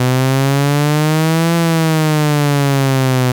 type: exponential two-way sweep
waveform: sawtooth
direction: up then down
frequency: 125.2 to 169.1 to 125.2 Hz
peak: -7 dBFS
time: 0-3.32 s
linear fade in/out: 5 ms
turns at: 1.55 s
effects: 7-bit